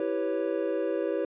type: chord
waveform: triangle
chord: C# half-diminished seventh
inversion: first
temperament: equal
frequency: 329.6 / 392 / 493.9 / 554.4 Hz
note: E4 / G4 / B4 / C#5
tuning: 0 / 0 / 0 / 0 cents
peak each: -30 dBFS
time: 0-1.25 s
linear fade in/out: 2 ms
effects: resampled to 8000 Hz